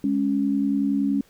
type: tone pair together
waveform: sine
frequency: 207.3 / 277.8 Hz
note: G#3 / C#4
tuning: -3 / +4 cents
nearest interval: perfect fourth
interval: 507 cents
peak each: -24 / -21 dBFS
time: 0.04-1.21 s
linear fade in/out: 2 ms
effects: pink hiss -58 dBFS RMS until 1.29 s